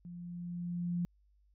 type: tone with level ramp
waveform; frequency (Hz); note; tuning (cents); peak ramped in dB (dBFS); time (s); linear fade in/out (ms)
sine; 174.4; F3; -2; -44 to -30; 0.05-1.05; 0
effects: added 50 Hz sine -65 dBFS peak until 1.54 s